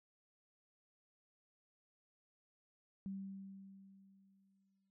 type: tone with exponential decay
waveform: sine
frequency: 194.3 Hz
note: G3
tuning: 15 cents flat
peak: -40 dBFS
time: 3.06-4.9 s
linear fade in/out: 0 ms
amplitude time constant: 400 ms
effects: none